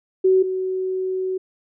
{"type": "tone pair in turn", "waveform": "sine", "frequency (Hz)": [376.3, 374.5], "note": ["F#4", "F#4"], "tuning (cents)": [29, 21], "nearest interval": "unison", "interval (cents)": 8, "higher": "first", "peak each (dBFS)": [-12, -21], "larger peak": "first", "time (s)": [[0.24, 0.43], [0.43, 1.38]], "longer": "second", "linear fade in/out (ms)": 10, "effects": []}